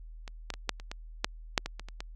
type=clicks; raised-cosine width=0.2 ms; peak=-25 / -16 / -22 / -9 / -28 / -20 / -8 / -6 / -17 / -23 / -28 / -20 dBFS; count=12; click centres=0.278 / 0.503 / 0.539 / 0.693 / 0.799 / 0.915 / 1.245 / 1.578 / 1.66 / 1.796 / 1.886 / 2.005 s; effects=added 40 Hz sine -43 dBFS peak until 2.15 s + Opus 48 kbps